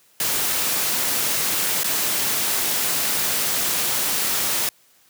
white noise with dropouts, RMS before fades -22 dBFS, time 0.2-4.69 s, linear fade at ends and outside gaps 2 ms, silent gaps 1.834-1.843 s, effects white hiss -57 dBFS RMS until 5.09 s + high-pass 100 Hz 12 dB/octave

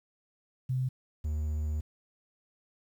sine / triangle tone pair in turn, 128.7 / 76.31 Hz, C3 / D#2, -28 / -33 cents, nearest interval major sixth, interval 905 cents, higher first, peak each -27 dBFS, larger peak neither, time 0.69-0.89 / 1.24-1.81 s, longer second, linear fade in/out 10 ms, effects 10-bit

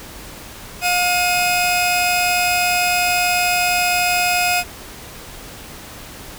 sawtooth tone pair together, 713 / 2520 Hz, F5 / D#7, +36 / +21 cents, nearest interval octave + minor seventh, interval 2185 cents, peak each -14 / -15 dBFS, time 0.81-4.64 s, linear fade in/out 50 ms, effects pink hiss -36 dBFS RMS until 6.38 s

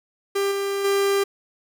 45% pulse tone with level steps, 396.9 Hz, G4, 22 cents sharp, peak -20 / -23 / -18 dBFS, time 0.35-1.24 s, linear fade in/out 10 ms, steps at 0.51 / 0.84 s, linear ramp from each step 10 ms, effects none

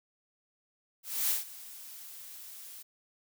blue noise with ADSR envelope, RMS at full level -28 dBFS, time 1.03-2.83 s, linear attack 270 ms, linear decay 140 ms, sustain -19 dB, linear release 14 ms, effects none

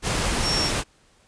sine tone in noise, 5480 Hz, F8, 34 cents flat, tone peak -23 dBFS, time 0.42-0.71 s, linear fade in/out 50 ms, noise pink, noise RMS -24 dBFS, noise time 0.02-0.84 s, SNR -2 dB, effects pink hiss -59 dBFS RMS until 1.27 s + resampled to 22050 Hz

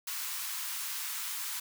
white high-pass noise, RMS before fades -37 dBFS, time 0.07-1.6 s, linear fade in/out 5 ms, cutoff 910 Hz, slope 48 dB/octave, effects none

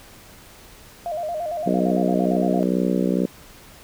sine tone with vibrato, 654 Hz, E5, 14 cents flat, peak -24 dBFS, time 1.06-2.63 s, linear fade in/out 0 ms, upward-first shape square, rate 8.8 Hz, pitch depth 100 cents each way
harmonic tone, 62.2 Hz, B1, 13 cents sharp, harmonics 3 / 4 / 5 / 6 / 7 / 8 / 9, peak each -22 / -24 / -26 / -28 / -29 / -30 / -31 dBFS, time 1.66-3.26 s, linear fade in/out 5 ms
effects pink hiss -46 dBFS RMS until 3.83 s

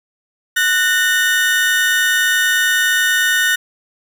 35% pulse tone pair together, 1480 / 1827.7 Hz, F#6 / A#6, 0 / -35 cents, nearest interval major third, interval 365 cents, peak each -14 dBFS, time 0.56-3.56 s, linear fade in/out 10 ms, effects none

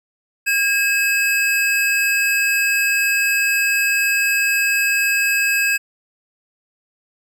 square tone pair together, 1627 / 2583 Hz, G#6 / E7, -36 / -36 cents, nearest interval minor sixth, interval 800 cents, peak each -20 / -18 dBFS, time 0.46-5.78 s, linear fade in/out 20 ms, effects none

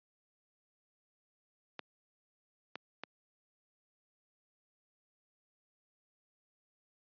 clicks, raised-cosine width 0.3 ms, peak -24 dBFS, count 3, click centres 1.793 / 2.756 / 3.036 s, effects high-pass 200 Hz 12 dB/octave + resampled to 11025 Hz

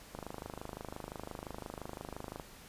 click train, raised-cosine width 1 ms, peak -27 dBFS, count 59, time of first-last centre 0.15-2.398 s, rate 25.8 Hz, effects pink hiss -54 dBFS RMS until 2.68 s + resampled to 32000 Hz

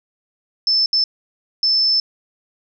sine tone bursts at uneven times, 5274 Hz, E8, in tune, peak -13 dBFS, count 3, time 0.67-0.86 / 0.93-1.04 / 1.63-2 s, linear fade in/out 2 ms, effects none

